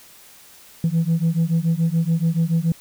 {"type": "beating tone pair", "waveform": "sine", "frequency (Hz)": [161.7, 168.7], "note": ["E3", "E3"], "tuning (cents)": [-33, 40], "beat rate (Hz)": 7, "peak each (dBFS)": -18, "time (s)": [0.84, 2.72], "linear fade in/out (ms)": 2, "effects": ["tanh soft clip ceiling -13 dBFS", "white hiss -47 dBFS RMS until 2.8 s"]}